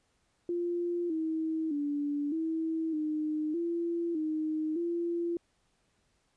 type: tone with pitch steps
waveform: sine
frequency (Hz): 347.4 / 319.4 / 289.6 / 323.1 / 306.7 / 339.8 / 311.3 / 341.9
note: F4 / D#4 / D4 / E4 / D#4 / F4 / D#4 / F4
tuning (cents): -9 / +45 / -24 / -35 / -25 / -47 / +1 / -37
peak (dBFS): -29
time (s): 0.49-5.37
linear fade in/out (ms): 2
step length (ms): 610
effects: pink hiss -73 dBFS RMS until 6.36 s + resampled to 22050 Hz